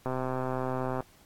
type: click train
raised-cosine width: 1 ms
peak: -18 dBFS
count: 123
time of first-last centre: 0.06-1.006 s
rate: 129 Hz
effects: pink hiss -60 dBFS RMS until 1.25 s + AAC 64 kbps